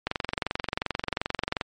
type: click train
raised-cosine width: 0.3 ms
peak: -10 dBFS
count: 36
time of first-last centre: 0.07-1.612 s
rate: 22.7 Hz
effects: MP3 48 kbps